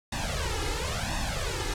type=noise with flanger; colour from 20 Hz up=pink; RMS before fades=-30 dBFS; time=0.12-1.74 s; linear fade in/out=5 ms; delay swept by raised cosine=1.1 to 2.4 ms; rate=0.96 Hz; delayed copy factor=+0.95; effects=low-pass 8000 Hz 12 dB/octave